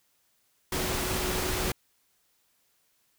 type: tone in noise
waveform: sine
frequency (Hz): 368.2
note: F#4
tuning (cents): -8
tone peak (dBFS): -36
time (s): 0.72-1.72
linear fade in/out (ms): 5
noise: pink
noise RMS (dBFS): -30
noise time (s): 0.72-1.72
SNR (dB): -9
effects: white hiss -70 dBFS RMS until 3.18 s